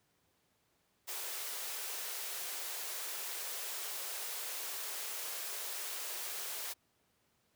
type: high-pass noise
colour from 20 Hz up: white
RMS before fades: -41 dBFS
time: 1.07-6.74 s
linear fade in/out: 20 ms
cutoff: 360 Hz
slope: 96 dB/octave
effects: pink hiss -75 dBFS RMS until 7.55 s + high-pass 80 Hz 12 dB/octave